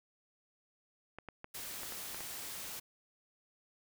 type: clicks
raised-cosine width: 0.5 ms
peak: -30 dBFS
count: 7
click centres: 1.186 / 1.287 / 1.444 / 1.833 / 1.923 / 2.146 / 2.207 s
type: noise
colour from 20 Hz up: white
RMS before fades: -44 dBFS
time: 1.54-2.8 s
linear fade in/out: 10 ms
effects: none